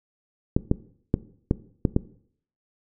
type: clicks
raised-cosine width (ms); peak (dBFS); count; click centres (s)
3; -6; 6; 0.565 / 0.714 / 1.141 / 1.511 / 1.852 / 1.964
effects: noise-tail reverb RT60 0.6 s tail -18 dB re dry